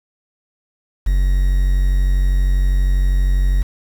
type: tone with quantisation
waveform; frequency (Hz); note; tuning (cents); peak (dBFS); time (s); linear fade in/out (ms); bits
triangle; 46.25; F#1; 0; -10; 1.06-3.63; 10; 6
effects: none